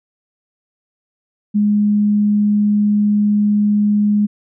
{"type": "tone", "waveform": "sine", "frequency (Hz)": 207.7, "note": "G#3", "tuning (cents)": 0, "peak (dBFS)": -11, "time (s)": [1.54, 4.27], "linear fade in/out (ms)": 20, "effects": []}